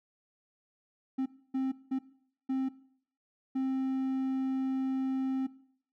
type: tone bursts at uneven times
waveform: triangle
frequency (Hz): 264.1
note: C4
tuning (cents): +16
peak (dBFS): -26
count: 5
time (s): 1.18-1.26 / 1.54-1.72 / 1.91-1.99 / 2.49-2.69 / 3.55-5.47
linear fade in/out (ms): 10
effects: noise-tail reverb RT60 0.6 s tail -18 dB re dry